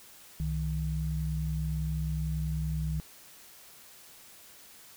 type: tone pair together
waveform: sine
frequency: 65.59 / 156 Hz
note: C2 / D#3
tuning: +5 / +5 cents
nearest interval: octave + minor third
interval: 1500 cents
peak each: -32 / -31 dBFS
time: 0.4-3 s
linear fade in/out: 0 ms
effects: white hiss -53 dBFS RMS until 4.96 s